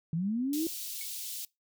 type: linear sweep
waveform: sine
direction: up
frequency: 154.4 to 335.8 Hz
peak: -28 dBFS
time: 0.13-0.67 s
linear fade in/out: 2 ms
type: high-pass noise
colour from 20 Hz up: white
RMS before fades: -39 dBFS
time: 0.53-1.45 s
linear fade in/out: 2 ms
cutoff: 3100 Hz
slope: 24 dB/octave
type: tone with exponential decay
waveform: sawtooth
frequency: 2217 Hz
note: C#7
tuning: in tune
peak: -37 dBFS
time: 1.01-1.1 s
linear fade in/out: 2 ms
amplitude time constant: 19 ms
effects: noise-tail reverb RT60 0.2 s tail -23 dB re dry